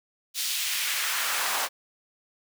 pink noise with high-pass filter sweep, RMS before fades -28 dBFS, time 0.34-1.69 s, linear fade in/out 50 ms, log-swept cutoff 3900 to 780 Hz, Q 1.2, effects none

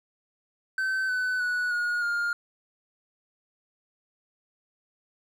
triangle tone with pitch steps, 1537 / 1504.5 / 1472.7 / 1441.5 / 1411.1 Hz, G6 / F#6 / F#6 / F#6 / F6, -35 / +28 / -9 / -46 / +17 cents, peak -23 dBFS, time 0.78-2.33 s, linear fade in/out 2 ms, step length 310 ms, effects none

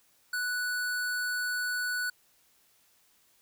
square tone, 1480 Hz, F#6, in tune, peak -30 dBFS, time 0.33-2.1 s, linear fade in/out 5 ms, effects white hiss -66 dBFS RMS until 3.41 s

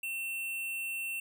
sine tone with hard clipping, 2700 Hz, E7, 41 cents sharp, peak -35 dBFS, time 0.03-1.2 s, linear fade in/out 5 ms, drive 18 dB, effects none

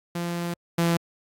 sawtooth tone pair in turn, 172.2 / 169.14 Hz, F3 / E3, -24 / +45 cents, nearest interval unison, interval 31 cents, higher first, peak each -23 / -16 dBFS, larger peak second, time 0.15-0.54 / 0.78-0.97 s, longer first, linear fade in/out 5 ms, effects AAC 48 kbps

